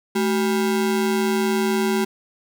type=ring-modulated tone; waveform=square; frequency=297.8 Hz; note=D4; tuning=24 cents sharp; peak=-16 dBFS; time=0.15-2.05 s; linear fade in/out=10 ms; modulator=82 Hz; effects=none